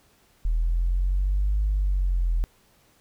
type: exponential two-way sweep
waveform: sine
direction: up then down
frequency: 39.64 to 51.7 to 40.72 Hz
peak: -19 dBFS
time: 0.45-2.44 s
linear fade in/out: 0 ms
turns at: 1.62 s
effects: tanh soft clip ceiling -16 dBFS + pink hiss -61 dBFS RMS until 3 s